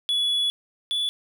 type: tone pair in turn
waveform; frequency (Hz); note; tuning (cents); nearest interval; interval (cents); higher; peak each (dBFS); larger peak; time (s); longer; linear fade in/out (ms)
triangle; 3402 / 3440; G#7 / A7; +41 / -40; unison; 19; second; -19 / -21; first; 0.09-0.5 / 0.91-1.09; first; 0
effects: none